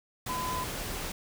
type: tone in noise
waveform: sine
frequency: 1010 Hz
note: B5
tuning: 39 cents sharp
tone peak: -32 dBFS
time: 0.29-0.64 s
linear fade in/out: 5 ms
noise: pink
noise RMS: -36 dBFS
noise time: 0.26-1.12 s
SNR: +1 dB
effects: none